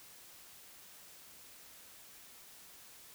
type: silence
effects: white hiss -56 dBFS RMS until 3.14 s